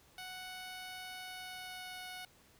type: tone with pitch glide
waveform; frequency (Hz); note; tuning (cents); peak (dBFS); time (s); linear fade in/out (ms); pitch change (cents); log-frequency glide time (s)
10% pulse; 740 to 735.3; F#5 to F#5; 0 to -11; -36; 0.18-2.25; 2; -11; 1.21-2.06
effects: pink hiss -65 dBFS RMS until 2.59 s